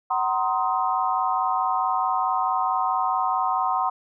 sine chord, C half-diminished seventh, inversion second, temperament just, 753.5 / 941.9 / 1046.5 / 1255.8 Hz, Gb5 / Bb5 / C6 / Eb6, +31 / +18 / 0 / +16 cents, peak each -25 / -27 / -25 / -28 dBFS, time 0.1-3.9 s, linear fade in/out 10 ms, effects none

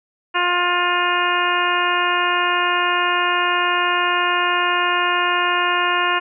harmonic tone, 353.9 Hz, F4, 23 cents sharp, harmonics 1 / 2 / 3 / 4 / 5 / 6 / 7 / 8, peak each -27 / -26 / -20 / -23 / -24 / -31 / -26 / -25 dBFS, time 0.34-6.2 s, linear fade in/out 20 ms, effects none

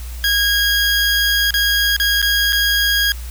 20% pulse tone with dropouts, 1637 Hz, G#6, 25 cents flat, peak -9 dBFS, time 0.24-3.12 s, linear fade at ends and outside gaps 1 ms, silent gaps 1.507-1.54 / 1.965-1.999 / 2.217-2.226 / 2.524-2.529 s, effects added 60 Hz sine -26 dBFS peak until 3.3 s + white hiss -39 dBFS RMS until 3.3 s

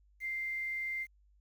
sine tone with quantisation, 2093 Hz, C7, in tune, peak -34 dBFS, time 0.2-1.07 s, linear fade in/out 50 ms, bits 10, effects added 50 Hz sine -63 dBFS peak until 1.4 s

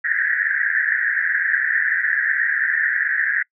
pink band-pass noise, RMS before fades -20 dBFS, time 0.04-3.43 s, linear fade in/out 10 ms, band 1600 to 1900 Hz, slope 96 dB/octave, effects noise-tail reverb RT60 0.1 s tail -26 dB re dry

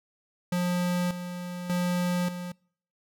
square tone with tremolo, 177.8 Hz, F3, 31 cents sharp, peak -25 dBFS, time 0.52-2.52 s, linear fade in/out 5 ms, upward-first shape square, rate 0.85 Hz, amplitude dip 65%, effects noise-tail reverb RT60 0.6 s tail -26 dB re dry

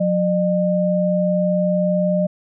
sine tone pair together, 180.89 / 606 Hz, F#3 / D#5, -39 / -46 cents, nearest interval octave + major sixth, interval 2093 cents, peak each -18 dBFS, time 0-2.27 s, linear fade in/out 10 ms, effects none

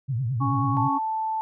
sine tone with vibrato, 123.47 Hz, B2, in tune, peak -23 dBFS, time 0.08-0.89 s, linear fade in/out 20 ms, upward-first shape triangle, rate 9.3 Hz, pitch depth 240 cents each way
harmonic tone, 277.2 Hz, C#4, in tune, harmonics 1 / 3 / 4, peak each -27 / -31 / -26 dBFS, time 0.4-0.99 s, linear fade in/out 20 ms
sine tone, 880 Hz, A5, in tune, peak -24 dBFS, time 0.77-1.41 s, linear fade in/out 0 ms
effects none

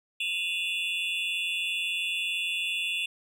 triangle tone cluster, 2508 / 2720 / 2898 / 3451 Hz, D#7 / F7 / F#7 / A7, +13 / -46 / -37 / -34 cents, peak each -34 / -29 / -34 / -33 dBFS, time 0.2-3.06 s, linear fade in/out 5 ms, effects none

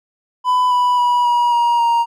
triangle tone with pitch steps, 1000 / 986.8 / 973.8 / 960.9 / 948.2 / 935.7 Hz, B5 / B5 / B5 / B5 / A#5 / A#5, +21 / -2 / -25 / -48 / +29 / +6 cents, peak -10 dBFS, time 0.44-2.06 s, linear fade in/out 50 ms, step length 270 ms, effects none

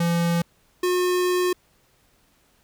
square tone pair in turn, 170.3 / 360.9 Hz, F3 / F#4, -43 / -43 cents, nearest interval octave + minor second, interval 1300 cents, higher second, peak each -20 dBFS, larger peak neither, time 0-0.42 / 0.83-1.53 s, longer second, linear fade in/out 5 ms, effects pink hiss -62 dBFS RMS until 2.63 s

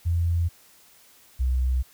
sine tone pair in turn, 85 / 63.68 Hz, F2 / C2, -46 / -46 cents, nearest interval perfect fourth, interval 500 cents, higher first, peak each -20 dBFS, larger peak neither, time 0.05-0.49 / 1.39-1.83 s, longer neither, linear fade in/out 20 ms, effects white hiss -55 dBFS RMS until 1.93 s

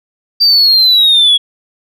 sine linear sweep, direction down, 4696 to 3322 Hz, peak -3 dBFS, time 0.4-1.38 s, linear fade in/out 20 ms, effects tanh soft clip ceiling -3 dBFS

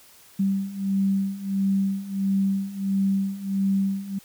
sine beating tone pair, 194.2 / 195.7 Hz, G3 / G3, -16 / -3 cents, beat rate 1.5 Hz, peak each -26 / -23 dBFS, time 0.39-4.19 s, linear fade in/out 10 ms, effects white hiss -52 dBFS RMS until 4.24 s

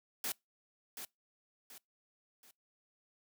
white noise with echo, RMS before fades -37 dBFS, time 0.24-0.32 s, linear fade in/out 2 ms, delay 730 ms, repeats 3, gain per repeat -8 dB, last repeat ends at 2.51 s, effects noise-tail reverb RT60 0.2 s tail -25 dB re dry + high-pass 150 Hz 12 dB/octave

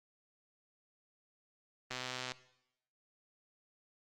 click train, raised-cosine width 0.2 ms, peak -22 dBFS, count 53, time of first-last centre 1.91-2.319 s, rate 127 Hz, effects noise-tail reverb RT60 0.8 s tail -17 dB re dry + Opus 24 kbps

